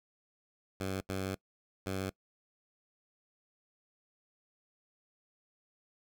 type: tone bursts at uneven times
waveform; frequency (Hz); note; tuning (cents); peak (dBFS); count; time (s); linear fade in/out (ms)
10% pulse; 95.4; G2; -47; -26; 3; 0.8-1.01 / 1.09-1.35 / 1.86-2.1; 5
effects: noise-tail reverb RT60 0.1 s tail -23 dB re dry